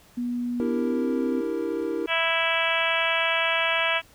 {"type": "tone with pitch glide", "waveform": "sine", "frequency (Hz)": [242.8, 260.2], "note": ["B3", "C4"], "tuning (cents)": [-29, -9], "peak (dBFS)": -25, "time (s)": [0.17, 1.41], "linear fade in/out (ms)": 10, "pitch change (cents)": 120, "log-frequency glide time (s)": [0.68, 1.12]}
{"type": "chord", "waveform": "triangle", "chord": "E half-diminished seventh", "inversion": "third", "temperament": "equal", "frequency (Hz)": [293.7, 329.6, 392, 466.2], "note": ["D4", "E4", "G4", "Bb4"], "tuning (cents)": [0, 0, 0, 0], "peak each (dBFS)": [-32, -27, -30, -28], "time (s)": [0.6, 2.06], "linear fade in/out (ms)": 0}
{"type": "harmonic tone", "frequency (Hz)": 329.6, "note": "E4", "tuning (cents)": 0, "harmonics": [2, 3, 4, 5, 6, 7, 8, 9, 10], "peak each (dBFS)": [-29, -31, -31, -29, -33, -28, -28, -32, -32], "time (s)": [2.07, 4.02], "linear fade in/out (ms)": 50}
{"effects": ["pink hiss -55 dBFS RMS until 4.14 s"]}